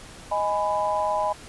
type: chord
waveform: sine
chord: G# minor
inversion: second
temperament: just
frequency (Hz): 623 / 830.6 / 996.7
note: D#5 / G#5 / B5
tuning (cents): +2 / 0 / +16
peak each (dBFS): -26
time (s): 0.31-1.33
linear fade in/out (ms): 10
effects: pink hiss -44 dBFS RMS until 1.48 s + resampled to 24000 Hz